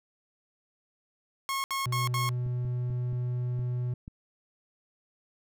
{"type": "tone bursts", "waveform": "sawtooth", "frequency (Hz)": 1087, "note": "C#6", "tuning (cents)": -34, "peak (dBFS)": -25, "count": 4, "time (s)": [1.49, 2.291], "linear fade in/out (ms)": 0, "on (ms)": 150, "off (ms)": 67}
{"type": "tone", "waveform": "triangle", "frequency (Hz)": 123.47, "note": "B2", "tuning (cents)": 0, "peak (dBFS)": -26, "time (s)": [1.86, 3.94], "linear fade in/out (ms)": 5}
{"type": "clicks", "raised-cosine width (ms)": 5, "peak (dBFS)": -29, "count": 6, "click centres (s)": [2.464, 2.651, 2.903, 3.129, 3.593, 4.079]}
{"effects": []}